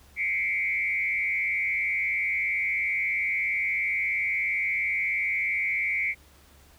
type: tone with frequency modulation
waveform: sine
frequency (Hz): 2197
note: C#7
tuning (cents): -16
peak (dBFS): -24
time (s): 0.16-6.15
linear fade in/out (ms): 50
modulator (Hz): 103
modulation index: 1.4
effects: added 70 Hz sine -56 dBFS peak until 6.78 s + pink hiss -57 dBFS RMS until 6.78 s